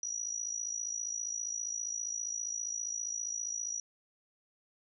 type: tone with amplitude modulation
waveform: sine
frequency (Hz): 5820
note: F#8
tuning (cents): -29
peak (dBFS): -31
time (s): 0.03-3.8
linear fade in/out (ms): 2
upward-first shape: sine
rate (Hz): 55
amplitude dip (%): 80
effects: none